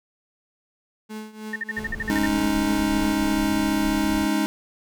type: tone with tremolo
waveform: 35% pulse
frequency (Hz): 215.8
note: A3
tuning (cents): -33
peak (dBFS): -29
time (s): 1.09-3.34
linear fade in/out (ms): 20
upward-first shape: triangle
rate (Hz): 3.2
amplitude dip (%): 85
type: tone bursts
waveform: sine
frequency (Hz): 1817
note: A#6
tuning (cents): -45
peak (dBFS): -24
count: 10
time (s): 1.53-2.262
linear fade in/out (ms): 5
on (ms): 30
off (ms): 48
type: noise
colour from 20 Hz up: brown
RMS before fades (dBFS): -34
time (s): 1.77-4.26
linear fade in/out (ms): 5
type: chord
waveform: square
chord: Ab suspended fourth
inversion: none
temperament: just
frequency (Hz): 207.7 / 276.9 / 311.5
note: Ab3 / Db4 / Eb4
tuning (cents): 0 / -2 / +2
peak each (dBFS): -26 / -27 / -24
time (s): 2.1-4.46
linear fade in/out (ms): 0
effects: none